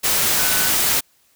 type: tone in noise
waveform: sine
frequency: 1497 Hz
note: F#6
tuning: 20 cents sharp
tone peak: -27 dBFS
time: 0.38-0.71 s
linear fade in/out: 20 ms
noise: white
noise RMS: -18 dBFS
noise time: 0.03-1.01 s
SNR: -12 dB
effects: white hiss -59 dBFS RMS until 1.35 s